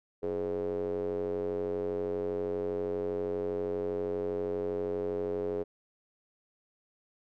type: tone with band-pass filter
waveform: square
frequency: 46.25 Hz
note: F#1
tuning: in tune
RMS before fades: -33 dBFS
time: 0.22-5.64 s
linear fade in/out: 20 ms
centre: 440 Hz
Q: 7
effects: none